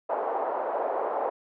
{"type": "band-pass noise", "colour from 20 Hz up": "white", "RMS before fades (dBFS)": -29, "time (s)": [0.09, 1.3], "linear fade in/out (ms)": 10, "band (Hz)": [470, 830], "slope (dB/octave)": 24, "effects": []}